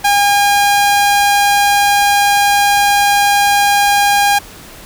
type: tone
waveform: sawtooth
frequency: 811 Hz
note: G#5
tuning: 41 cents flat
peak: -5 dBFS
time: 0.04-4.39 s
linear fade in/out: 10 ms
effects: pink hiss -35 dBFS RMS until 4.85 s